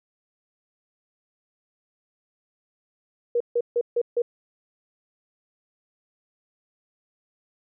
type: tone bursts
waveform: sine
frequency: 476.9 Hz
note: A#4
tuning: 39 cents sharp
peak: -19 dBFS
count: 5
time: 3.35-4.22 s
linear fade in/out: 5 ms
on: 54 ms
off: 150 ms
effects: none